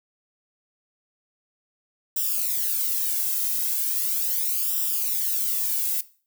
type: noise with flanger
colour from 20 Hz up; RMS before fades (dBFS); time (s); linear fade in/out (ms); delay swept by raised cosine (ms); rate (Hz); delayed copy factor
violet; -25; 2.16-6.01; 5; 0.46 to 1.76; 0.38; -0.95
effects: noise-tail reverb RT60 0.4 s tail -18 dB re dry